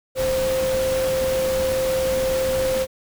sine tone in noise, 523.3 Hz, C5, in tune, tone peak -19 dBFS, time 0.15-2.87 s, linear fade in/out 50 ms, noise pink, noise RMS -29 dBFS, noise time 0.15-2.87 s, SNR +7 dB, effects none

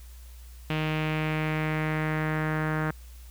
sawtooth tone with low-pass filter sweep, 155.4 Hz, D#3, 2 cents flat, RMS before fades -28 dBFS, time 0.7-2.91 s, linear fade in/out 2 ms, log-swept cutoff 2800 to 1600 Hz, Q 3, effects added 60 Hz sine -43 dBFS peak until 3.3 s + white hiss -56 dBFS RMS until 3.3 s

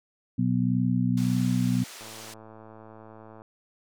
harmonic tone, 61.8 Hz, B1, 2 cents sharp, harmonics 2 / 3 / 4, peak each -26 / -26 / -26 dBFS, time 0.38-1.84 s, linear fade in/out 10 ms
white band-pass noise, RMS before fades -44 dBFS, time 1.17-2.34 s, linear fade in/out 5 ms, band 370 to 7800 Hz, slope 12 dB/octave
click train, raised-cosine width 1 ms, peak -33 dBFS, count 156, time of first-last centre 2.01-3.419 s, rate 110 Hz
effects none

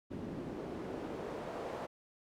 pink noise with band-pass filter sweep, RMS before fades -42 dBFS, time 0.1-1.87 s, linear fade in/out 20 ms, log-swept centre 230 to 610 Hz, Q 1.4, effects none

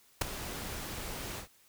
pink noise with ADSR envelope, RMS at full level -25 dBFS, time 0.21-1.48 s, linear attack 7 ms, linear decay 7 ms, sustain -15 dB, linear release 110 ms, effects white hiss -64 dBFS RMS until 1.68 s

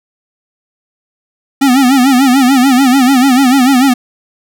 square tone with vibrato, 261.6 Hz, C4, in tune, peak -6 dBFS, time 1.61-3.94 s, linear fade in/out 10 ms, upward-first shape sine, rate 6.8 Hz, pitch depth 120 cents each way, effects none

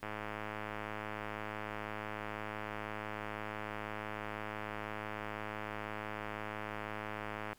click train, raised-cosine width 0.5 ms, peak -25 dBFS, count 796, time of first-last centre 0.03-7.53 s, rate 106 Hz, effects pink hiss -65 dBFS RMS until 7.58 s

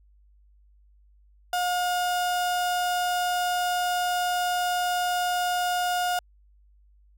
35% pulse tone, 716 Hz, F5, 43 cents sharp, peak -22 dBFS, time 1.53-6.19 s, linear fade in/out 2 ms, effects added 50 Hz sine -55 dBFS peak until 7.17 s

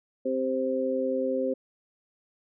harmonic tone, 130.81 Hz, C3, in tune, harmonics 2 / 3 / 4, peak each -30 / -32 / -27 dBFS, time 0.25-1.54 s, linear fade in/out 10 ms, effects none

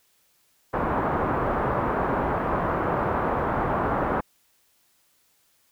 white low-pass noise, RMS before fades -25 dBFS, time 0.73-4.21 s, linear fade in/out 10 ms, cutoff 1200 Hz, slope 24 dB/octave, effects white hiss -65 dBFS RMS until 5.71 s

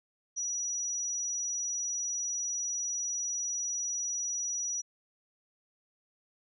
sine tone, 5840 Hz, F#8, 24 cents flat, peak -31 dBFS, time 0.36-4.82 s, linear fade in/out 20 ms, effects none

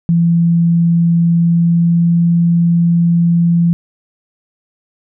sine tone with pitch glide, 169 to 170.18 Hz, E3 to F3, +43 to -45 cents, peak -8 dBFS, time 0.09-3.73 s, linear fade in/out 0 ms, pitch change +12 cents, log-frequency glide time 1.33-2.26 s, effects none

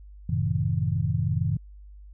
sine chord, F# diminished seventh, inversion none, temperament just, 92.5 / 111 / 133.2 / 159.84 Hz, F#2 / A2 / C3 / Eb3, 0 / +16 / +31 / +47 cents, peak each -28 dBFS, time 0.29-1.57 s, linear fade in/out 5 ms, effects added 50 Hz sine -43 dBFS peak until 2.13 s

